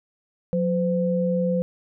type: tone pair together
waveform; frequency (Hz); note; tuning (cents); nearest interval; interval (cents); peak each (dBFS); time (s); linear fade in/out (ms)
sine; 180.67 / 511; F#3 / C5; -41 / -41; octave + tritone; 1800; -22 / -23; 0.53-1.62; 0
effects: none